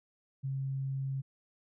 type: tone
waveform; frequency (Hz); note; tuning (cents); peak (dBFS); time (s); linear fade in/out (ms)
sine; 135.1; C#3; -44; -32; 0.43-1.22; 20
effects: none